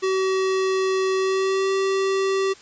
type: tone with pitch glide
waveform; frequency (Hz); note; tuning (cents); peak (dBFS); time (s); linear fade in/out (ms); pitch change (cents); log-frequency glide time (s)
square; 379.8 to 386.9; F#4 to G4; +45 to -23; -20; 0.02-2.54; 20; +32; 1.16-1.71
effects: white hiss -47 dBFS RMS until 2.61 s + resampled to 16000 Hz